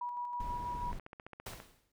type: tone with tremolo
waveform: sine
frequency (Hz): 970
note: B5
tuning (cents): -31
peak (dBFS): -35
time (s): 0.01-0.92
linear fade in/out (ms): 5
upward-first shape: square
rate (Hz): 6.2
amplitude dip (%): 30
type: noise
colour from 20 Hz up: brown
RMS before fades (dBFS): -42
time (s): 0.4-0.99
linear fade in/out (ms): 2
type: click train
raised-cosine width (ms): 0.5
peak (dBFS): -32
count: 11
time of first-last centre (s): 0.93-1.601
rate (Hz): 14.9
type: noise with exponential decay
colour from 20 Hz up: pink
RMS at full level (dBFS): -42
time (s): 1.46-1.92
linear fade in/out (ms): 5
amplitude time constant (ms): 100
effects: none